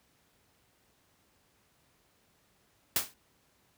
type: noise with exponential decay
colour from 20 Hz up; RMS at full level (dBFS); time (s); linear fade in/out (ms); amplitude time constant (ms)
white; -24; 2.96-3.14; 2; 37
effects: pink hiss -69 dBFS RMS until 3.77 s + high-pass 60 Hz 12 dB/octave